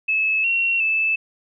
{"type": "tone with pitch steps", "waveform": "sine", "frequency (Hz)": [2599, 2732, 2627], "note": ["E7", "F7", "E7"], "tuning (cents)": [-25, -39, -7], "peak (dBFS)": -17, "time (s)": [0.08, 1.16], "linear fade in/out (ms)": 10, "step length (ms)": 360, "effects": []}